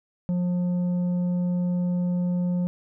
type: tone with tanh clipping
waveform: sine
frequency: 177.9 Hz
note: F3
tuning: 32 cents sharp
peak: -23 dBFS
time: 0.29-2.67 s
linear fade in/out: 0 ms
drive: 6 dB
effects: none